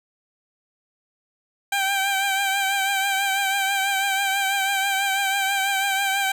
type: tone with vibrato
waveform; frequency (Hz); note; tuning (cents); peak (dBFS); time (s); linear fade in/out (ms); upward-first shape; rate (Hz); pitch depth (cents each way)
15% pulse; 784; G5; 0; -14; 1.72-6.32; 5; triangle; 6.1; 46
effects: none